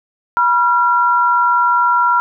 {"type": "tone pair together", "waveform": "sine", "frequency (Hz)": [972, 1374.6], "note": ["B5", "F6"], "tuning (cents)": [-28, -28], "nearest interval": "tritone", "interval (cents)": 600, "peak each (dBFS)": -13, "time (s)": [0.37, 2.2], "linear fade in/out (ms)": 0, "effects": []}